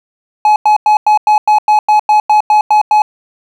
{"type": "tone bursts", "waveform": "triangle", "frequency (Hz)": 848, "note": "G#5", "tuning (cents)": 36, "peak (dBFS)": -3, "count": 13, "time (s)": [0.45, 3.02], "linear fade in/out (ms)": 2, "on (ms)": 110, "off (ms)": 95, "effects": []}